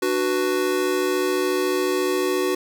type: chord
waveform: square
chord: B minor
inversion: first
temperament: just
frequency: 296.3 / 370.4 / 493.9 Hz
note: D4 / F#4 / B4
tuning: +15 / +2 / 0 cents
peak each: -28 / -22 / -28 dBFS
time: 0.02-2.55 s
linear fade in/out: 5 ms
effects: none